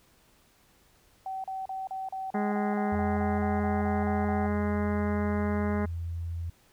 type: tone bursts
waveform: sine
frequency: 764 Hz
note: G5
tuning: 45 cents flat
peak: -32 dBFS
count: 15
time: 1.26-4.464 s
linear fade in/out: 2 ms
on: 180 ms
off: 36 ms
type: harmonic tone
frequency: 207 Hz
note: G#3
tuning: 5 cents flat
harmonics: 1 / 2 / 3 / 4 / 5 / 6 / 7 / 8 / 9 / 10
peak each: -28 / -34 / -38 / -40 / -42 / -44 / -45 / -46 / -47 / -48 dBFS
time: 2.34-5.86 s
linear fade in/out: 10 ms
type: tone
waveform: sine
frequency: 84.4 Hz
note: E2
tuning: 41 cents sharp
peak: -31 dBFS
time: 2.92-6.5 s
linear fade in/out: 5 ms
effects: pink hiss -63 dBFS RMS until 6.72 s